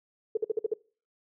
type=tone bursts; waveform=sine; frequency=440 Hz; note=A4; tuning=in tune; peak=-23 dBFS; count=6; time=0.35-0.737 s; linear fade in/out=5 ms; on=22 ms; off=51 ms; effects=noise-tail reverb RT60 0.4 s tail -23 dB re dry